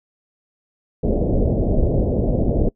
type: low-pass noise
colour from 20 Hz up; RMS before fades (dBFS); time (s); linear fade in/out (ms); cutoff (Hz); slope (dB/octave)
pink; -18; 1.03-2.69; 5; 630; 48
effects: noise-tail reverb RT60 0.1 s tail -23 dB re dry